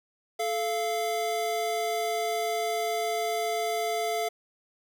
square tone pair together, 435.5 / 690.1 Hz, A4 / F5, -18 / -21 cents, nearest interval minor sixth, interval 797 cents, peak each -32 / -29 dBFS, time 0.39-4.29 s, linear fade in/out 10 ms, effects none

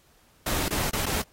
pink noise with dropouts, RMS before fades -28 dBFS, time 0.46-1.22 s, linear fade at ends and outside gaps 5 ms, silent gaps 0.684-0.706 / 0.9-0.931 / 1.059-1.063 s, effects pink hiss -61 dBFS RMS until 1.32 s + AAC 48 kbps

